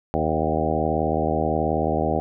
harmonic tone with a mistuned harmonic, 78.6 Hz, D#2, 18 cents sharp, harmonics 1 / 2 / 3 / 4 / 5 / 6 / 7 / 8 / 9 / 10, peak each -29 / -29 / -29 / -29 / -29 / -29 / -29 / -29 / -29 / -29 dBFS, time 0.14-2.2 s, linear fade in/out 0 ms, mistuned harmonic 9, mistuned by +17 cents, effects none

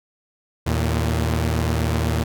sawtooth tone pair together, 79 / 114.45 Hz, D#2 / A#2, +27 / -31 cents, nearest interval tritone, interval 642 cents, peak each -17 / -19 dBFS, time 0.66-2.24 s, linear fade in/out 10 ms, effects none

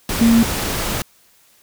sine tone in noise, 230 Hz, A#3, 23 cents flat, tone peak -9 dBFS, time 0.21-0.43 s, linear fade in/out 2 ms, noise pink, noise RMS -22 dBFS, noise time 0.09-1.02 s, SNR +10 dB, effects white hiss -54 dBFS RMS until 1.62 s

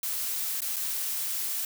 blue noise with dropouts, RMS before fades -31 dBFS, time 0.03-1.65 s, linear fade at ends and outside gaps 2 ms, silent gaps 0.606-0.618 / 0.761-0.765 s, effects none

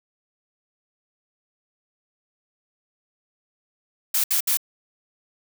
blue noise bursts, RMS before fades -21 dBFS, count 3, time 4.14-4.572 s, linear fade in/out 5 ms, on 100 ms, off 66 ms, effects none

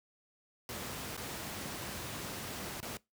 pink noise with dropouts, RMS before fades -41 dBFS, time 0.69-2.97 s, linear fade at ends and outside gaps 1 ms, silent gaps 1.167-1.176 / 2.803-2.828 s, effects noise-tail reverb RT60 0.2 s tail -22 dB re dry + high-pass 80 Hz 12 dB/octave

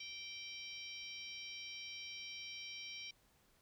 harmonic tone with a mistuned harmonic, 780 Hz, G5, 9 cents flat, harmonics 3 / 4 / 5 / 6 / 7, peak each -50 / -52 / -55 / -57 / -52 dBFS, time 0-3.11 s, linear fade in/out 5 ms, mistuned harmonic 7, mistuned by +41 cents, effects pink hiss -72 dBFS RMS until 3.61 s

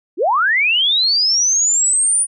sine linear sweep, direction up, 280.7 to 9600 Hz, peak -12 dBFS, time 0.17-2.27 s, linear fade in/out 50 ms, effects none

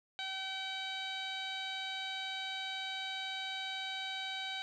15% pulse tone with low-pass filter, 766 Hz, G5, 40 cents flat, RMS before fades -40 dBFS, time 0.19-4.62 s, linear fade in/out 0 ms, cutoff 4200 Hz, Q 7.7, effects none

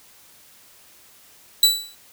sawtooth tone with exponential decay, 3951 Hz, B7, in tune, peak -6 dBFS, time 1.63-1.95 s, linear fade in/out 2 ms, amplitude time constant 69 ms, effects white hiss -51 dBFS RMS until 2.12 s

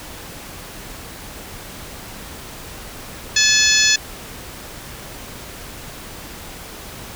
harmonic tone, 861 Hz, A5, 38 cents flat, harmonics 2 / 3 / 4 / 5 / 6 / 7 / 8, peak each -20 / -20 / -20 / -20 / -20 / -20 / -20 dBFS, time 3.36-3.96 s, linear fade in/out 5 ms, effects pink hiss -35 dBFS RMS until 7.15 s

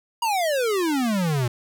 square exponential sweep, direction down, 967 to 116.54 Hz, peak -21 dBFS, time 0.22-1.48 s, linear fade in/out 5 ms, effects none

